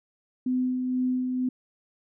sine tone with tremolo, 253.8 Hz, B3, 47 cents sharp, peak -22 dBFS, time 0.46-1.49 s, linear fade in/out 5 ms, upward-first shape sine, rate 2.1 Hz, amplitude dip 35%, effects none

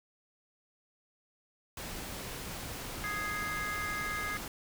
pink noise, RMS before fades -41 dBFS, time 1.77-4.48 s, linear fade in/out 2 ms
triangle chord, Ab major, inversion second, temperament equal, 1244.5 / 1661.2 / 2093 Hz, Eb6 / Ab6 / C7, 0 / 0 / 0 cents, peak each -37 dBFS, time 3.04-4.37 s, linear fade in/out 0 ms
effects none

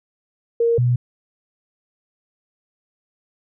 sine tone pair in turn, 465.7 / 122.57 Hz, A#4 / B2, -2 / -13 cents, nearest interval octave + major seventh, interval 2311 cents, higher first, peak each -14 / -14 dBFS, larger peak neither, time 0.6-0.78 / 0.78-0.96 s, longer neither, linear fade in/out 5 ms, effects none

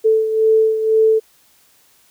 sine beating tone pair, 440 / 442 Hz, A4 / A4, 0 / +8 cents, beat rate 2 Hz, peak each -12 / -19 dBFS, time 0.04-1.2 s, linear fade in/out 20 ms, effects white hiss -54 dBFS RMS until 2.1 s

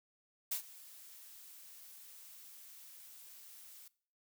blue noise with ADSR envelope, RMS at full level -35 dBFS, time 0.51-3.88 s, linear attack 8 ms, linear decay 100 ms, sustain -20 dB, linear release 4 ms, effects noise-tail reverb RT60 0.5 s tail -21 dB re dry

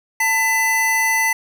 square tone pair together, 893.1 / 2005 Hz, A5 / B6, +26 / +26 cents, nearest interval octave + major second, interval 1400 cents, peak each -22 / -17 dBFS, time 0.2-1.33 s, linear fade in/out 5 ms, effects none

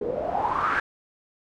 white noise with low-pass filter sweep, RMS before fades -26 dBFS, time 0.01-0.8 s, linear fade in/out 5 ms, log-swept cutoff 430 to 1600 Hz, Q 7.9, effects none

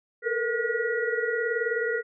sine tone cluster, 439.9 / 460.6 / 479.2 / 1438 / 1923 Hz, A4 / A#4 / A#4 / F#6 / B6, 0 / -21 / +48 / -50 / -47 cents, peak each -31 dBFS, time 0.22-2.03 s, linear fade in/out 50 ms, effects none

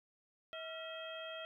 harmonic tone with a mistuned harmonic, 644 Hz, E5, 41 cents flat, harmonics 1 / 2 / 3 / 4 / 5, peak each -46 / -50 / -54 / -53 / -49 dBFS, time 0.53-1.45 s, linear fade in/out 0 ms, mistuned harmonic 2, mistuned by +110 cents, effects 13-bit

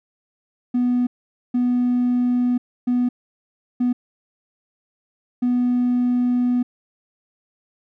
triangle tone bursts at uneven times, 246.2 Hz, B3, 5 cents flat, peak -13 dBFS, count 5, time 0.74-1.07 / 1.54-2.58 / 2.87-3.09 / 3.8-3.93 / 5.42-6.63 s, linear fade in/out 10 ms, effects tanh soft clip ceiling -12 dBFS

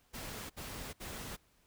pink noise bursts, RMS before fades -44 dBFS, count 3, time 0.13-1.368 s, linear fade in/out 20 ms, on 370 ms, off 64 ms, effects pink hiss -70 dBFS RMS until 1.66 s

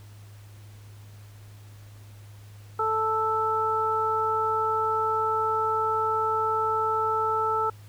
harmonic tone, 440 Hz, A4, in tune, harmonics 1 / 2 / 3, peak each -29 / -28 / -25 dBFS, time 2.79-7.7 s, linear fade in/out 5 ms, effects added 103 Hz sine -44 dBFS peak until 7.88 s + pink hiss -56 dBFS RMS until 7.88 s

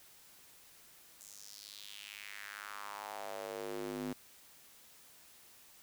square tone with high-pass filter sweep, 51.1 Hz, G#1, 27 cents flat, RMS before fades -45 dBFS, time 1.2-4.13 s, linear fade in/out 5 ms, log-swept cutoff 7600 to 240 Hz, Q 3, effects white hiss -60 dBFS RMS until 5.82 s

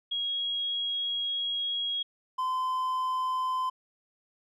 sine / triangle tone pair in turn, 3299 / 1026.3 Hz, G#7 / C6, -12 / -34 cents, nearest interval octave + minor sixth, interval 2022 cents, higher first, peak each -28 / -25 dBFS, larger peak second, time 0.11-2.03 / 2.38-3.7 s, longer first, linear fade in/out 10 ms, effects none

